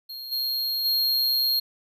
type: tone with level steps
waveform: square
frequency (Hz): 4243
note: C8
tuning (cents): +23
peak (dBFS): -35 / -25 / -21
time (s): 0.09-1.6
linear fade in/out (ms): 10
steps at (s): 0.31 / 0.84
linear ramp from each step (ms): 20
effects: none